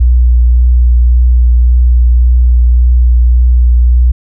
sine tone with vibrato, 60.5 Hz, B1, 35 cents flat, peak -3 dBFS, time 0-4.12 s, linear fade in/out 10 ms, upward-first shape triangle, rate 1.8 Hz, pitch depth 20 cents each way, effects none

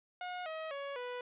sawtooth tone with pitch steps, 722 / 635.8 / 560 / 493.1 Hz, F#5 / D#5 / C#5 / B4, -43 / +37 / +18 / -3 cents, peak -35 dBFS, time 0.21-1.21 s, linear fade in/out 2 ms, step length 250 ms, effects resampled to 8000 Hz + 12-bit

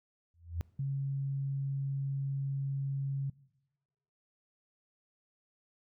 sine tone with exponential growth, 84.3 Hz, E2, 39 cents sharp, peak -28 dBFS, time 0.34-0.61 s, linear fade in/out 0 ms, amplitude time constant 58 ms
sine tone, 137.5 Hz, C#3, 14 cents flat, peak -31 dBFS, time 0.79-3.3 s, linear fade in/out 5 ms
effects noise-tail reverb RT60 1.0 s tail -22 dB re dry

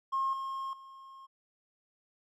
triangle tone with level steps, 1074 Hz, C6, 45 cents sharp, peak -24 / -32 / -46 dBFS, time 0.12-1.27 s, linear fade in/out 20 ms, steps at 0.33 / 0.73 s, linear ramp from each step 2 ms, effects tanh soft clip ceiling -25 dBFS + MP3 96 kbps

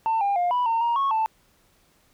sine tone with pitch steps, 896 / 802 / 707 / 985 / 912 / 940 / 1100 / 883 Hz, A5 / G5 / F5 / B5 / A#5 / A#5 / C#6 / A5, +31 / +39 / +21 / -5 / -38 / +14 / -14 / +6 cents, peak -18 dBFS, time 0.06-1.26 s, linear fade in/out 0 ms, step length 150 ms, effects tanh soft clip ceiling -18 dBFS + pink hiss -62 dBFS RMS until 2.13 s

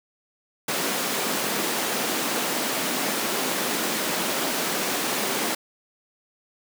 pink high-pass noise, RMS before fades -26 dBFS, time 0.68-5.55 s, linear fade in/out 5 ms, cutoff 210 Hz, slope 24 dB/octave, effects none

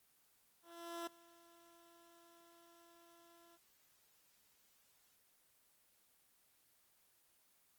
15% pulse tone with ADSR envelope, 339.3 Hz, F4, 50 cents flat, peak -35 dBFS, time 0.62-3.58 s, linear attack 450 ms, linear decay 4 ms, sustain -23 dB, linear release 32 ms, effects white hiss -73 dBFS RMS until 7.78 s + Opus 24 kbps

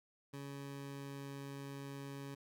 20% pulse tone with pitch glide, 140 to 139.11 Hz, C#3 to C#3, +18 to +6 cents, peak -40 dBFS, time 0.33-2.35 s, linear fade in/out 10 ms, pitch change -12 cents, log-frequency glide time 0.43-1.33 s, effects none

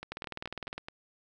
two click trains, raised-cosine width 0.3 ms, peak -24 / -21 dBFS, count 5 / 14, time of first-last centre 0.03-0.885 / 0.12-0.78 s, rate 4.68 / 19.7 Hz, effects none

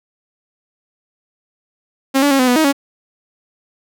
sawtooth tone with pitch steps, 269.2 / 286.5 / 272.6 / 254.1 / 246.6 / 315.7 / 279.2 Hz, C4 / D4 / C#4 / B3 / B3 / D#4 / C#4, +49 / -43 / -29 / +49 / -2 / +25 / +13 cents, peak -7 dBFS, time 2.14-2.728 s, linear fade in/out 20 ms, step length 84 ms, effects none

